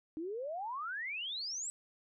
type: exponential sweep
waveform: sine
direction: up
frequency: 304.1 to 8050 Hz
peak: -37 dBFS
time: 0.17-1.7 s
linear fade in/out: 0 ms
effects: none